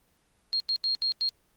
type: tone bursts at uneven times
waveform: sine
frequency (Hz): 4241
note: C8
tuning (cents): +23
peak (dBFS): -24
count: 5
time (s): 0.53-0.6 / 0.69-0.76 / 0.84-0.95 / 1.02-1.12 / 1.21-1.29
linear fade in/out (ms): 0
effects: pink hiss -68 dBFS RMS until 1.56 s + Opus 24 kbps